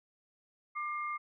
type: tone pair together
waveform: sine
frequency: 1193.2 / 2126 Hz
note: D6 / C7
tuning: +27 / +27 cents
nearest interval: minor seventh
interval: 1000 cents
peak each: -35 / -40 dBFS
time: 0.75-1.18 s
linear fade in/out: 20 ms
effects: none